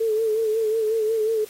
sine tone with vibrato, 440 Hz, A4, in tune, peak -19 dBFS, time 0-1.45 s, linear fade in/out 10 ms, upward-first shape sine, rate 5.5 Hz, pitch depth 54 cents each way, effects white hiss -46 dBFS RMS until 1.49 s + AAC 48 kbps

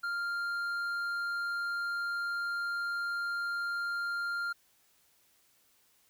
sine tone with hard clipping, 1396.9 Hz, F6, in tune, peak -33 dBFS, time 0.03-4.53 s, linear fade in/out 10 ms, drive 5 dB, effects white hiss -68 dBFS RMS until 6.09 s

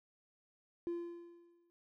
triangle tone with exponential decay, 343.6 Hz, F4, 28 cents flat, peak -31 dBFS, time 0.87-1.7 s, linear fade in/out 0 ms, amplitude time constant 180 ms, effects tanh soft clip ceiling -31 dBFS

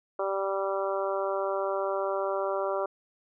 harmonic tone, 195 Hz, G3, 9 cents flat, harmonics 2 / 3 / 4 / 5 / 6 / 7, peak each -32 / -30 / -37 / -37 / -36 / -39 dBFS, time 0.19-2.86 s, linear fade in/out 5 ms, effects none

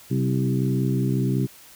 harmonic tone with a mistuned harmonic, 65.41 Hz, C2, in tune, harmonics 2 / 3 / 4 / 5 / 6, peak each -22 / -26 / -28 / -30 / -32 dBFS, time 0.1-1.47 s, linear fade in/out 20 ms, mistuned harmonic 3, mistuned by -35 cents, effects white hiss -48 dBFS RMS until 1.75 s

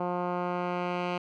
10% pulse tone with low-pass filter sweep, 177.7 Hz, F3, 30 cents sharp, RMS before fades -31 dBFS, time 0-1.18 s, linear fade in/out 5 ms, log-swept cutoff 1000 to 2800 Hz, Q 1.3, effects none

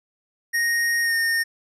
square tone with pitch glide, 1864.7 to 1832.7 Hz, A#6 to A#6, 0 to -30 cents, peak -20 dBFS, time 0.53-1.44 s, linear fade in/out 20 ms, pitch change -30 cents, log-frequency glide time 1.02-1.14 s, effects resampled to 32000 Hz

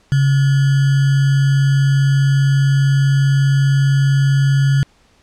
sine tone with sample-and-hold, 137.6 Hz, C#3, 12 cents flat, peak -10 dBFS, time 0.12-4.83 s, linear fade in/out 0 ms, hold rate 1575 Hz, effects pink hiss -54 dBFS RMS until 5.22 s + low-pass 7000 Hz 12 dB/octave

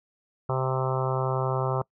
harmonic tone, 130.81 Hz, C3, in tune, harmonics 1 / 3 / 4 / 5 / 6 / 7 / 8 / 9 / 10, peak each -27 / -32 / -33 / -34 / -35 / -35 / -36 / -37 / -37 dBFS, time 0.49-1.82 s, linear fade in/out 5 ms, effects noise-tail reverb RT60 0.1 s tail -24 dB re dry

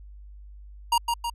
square tone with echo, 942 Hz, A#5, 18 cents sharp, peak -19 dBFS, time 0.92-0.98 s, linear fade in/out 5 ms, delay 160 ms, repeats 2, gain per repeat -4 dB, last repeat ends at 1.3 s, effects added 50 Hz sine -42 dBFS peak until 1.34 s + resampled to 32000 Hz

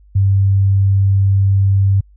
sine tone, 97.9 Hz, G2, 2 cents flat, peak -9 dBFS, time 0.15-2.01 s, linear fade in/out 10 ms, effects added 50 Hz sine -43 dBFS peak until 2.16 s

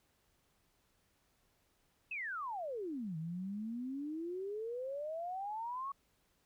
sine exponential two-way sweep, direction down then up, 2684 to 155.56 to 1130 Hz, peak -38 dBFS, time 2.11-5.92 s, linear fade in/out 5 ms, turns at 3.17 s, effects pink hiss -75 dBFS RMS until 6.45 s

